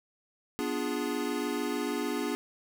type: chord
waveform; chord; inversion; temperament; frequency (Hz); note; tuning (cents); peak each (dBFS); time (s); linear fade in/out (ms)
square; B diminished seventh; none; equal; 246.9 / 293.7 / 349.2 / 415.3; B3 / D4 / F4 / Ab4; 0 / 0 / 0 / 0; -36 / -35 / -38 / -36; 0.59-2.35; 0
effects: none